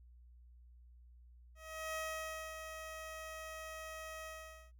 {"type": "tone with ADSR envelope", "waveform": "15% pulse", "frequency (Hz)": 635, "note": "D#5", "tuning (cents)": 35, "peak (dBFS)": -32, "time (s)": [1.55, 4.72], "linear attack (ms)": 400, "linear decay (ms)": 580, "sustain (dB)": -7, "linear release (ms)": 460, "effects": ["added 60 Hz sine -57 dBFS peak until 4.79 s"]}